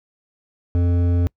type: tone with hard clipping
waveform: sine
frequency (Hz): 87.31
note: F2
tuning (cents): 0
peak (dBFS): -17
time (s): 0.75-1.27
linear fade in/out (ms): 0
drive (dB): 11
effects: noise-tail reverb RT60 0.1 s tail -26 dB re dry